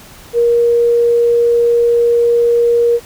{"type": "tone", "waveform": "sine", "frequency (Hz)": 472.2, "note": "A#4", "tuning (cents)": 22, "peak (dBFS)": -8, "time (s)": [0.33, 3], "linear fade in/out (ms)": 50, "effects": ["pink hiss -38 dBFS RMS until 3.05 s"]}